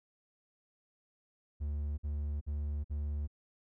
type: tone bursts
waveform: triangle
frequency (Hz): 73.42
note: D2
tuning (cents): 0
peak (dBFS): -31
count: 4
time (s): 1.6-3.276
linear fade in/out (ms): 20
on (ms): 380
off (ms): 52
effects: none